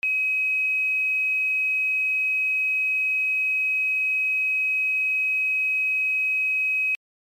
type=tone with quantisation; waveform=sine; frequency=2539 Hz; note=D#7; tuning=34 cents sharp; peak=-20 dBFS; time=0.03-6.95 s; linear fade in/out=0 ms; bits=8; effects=MP3 64 kbps